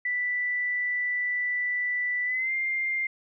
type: tone with pitch glide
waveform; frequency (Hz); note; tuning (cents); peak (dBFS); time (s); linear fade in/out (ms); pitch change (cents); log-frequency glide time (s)
sine; 1975.5 to 2105; B6 to C7; 0 to +10; -25; 0.05-3.07; 5; +110; 2.25-2.53
effects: none